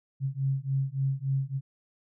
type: beating tone pair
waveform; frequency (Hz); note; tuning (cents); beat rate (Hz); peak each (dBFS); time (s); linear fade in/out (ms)
sine; 133.9 / 137.4; C3 / C#3; +40 / -15; 3.5; -29; 0.2-1.61; 50
effects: none